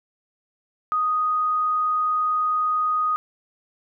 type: tone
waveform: sine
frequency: 1244.5 Hz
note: D#6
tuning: in tune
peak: -19 dBFS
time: 0.92-3.16 s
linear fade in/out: 0 ms
effects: none